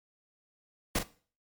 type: noise with echo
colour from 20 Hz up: pink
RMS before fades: -28 dBFS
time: 0.95-0.99 s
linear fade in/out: 5 ms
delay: 41 ms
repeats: 1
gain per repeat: -8 dB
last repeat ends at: 1.031 s
effects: noise-tail reverb RT60 0.4 s tail -17 dB re dry + MP3 96 kbps